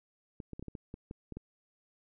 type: clicks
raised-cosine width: 3 ms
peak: -29 dBFS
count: 10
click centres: 0.402 / 0.533 / 0.595 / 0.626 / 0.683 / 0.752 / 0.941 / 1.111 / 1.323 / 1.37 s
effects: none